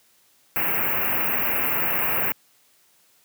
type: band-stop noise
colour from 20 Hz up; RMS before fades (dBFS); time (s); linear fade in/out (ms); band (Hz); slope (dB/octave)
white; -23; 0.56-2.32; 0; 2800 to 13000; 96
effects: white hiss -60 dBFS RMS until 3.24 s + high-pass 100 Hz 12 dB/octave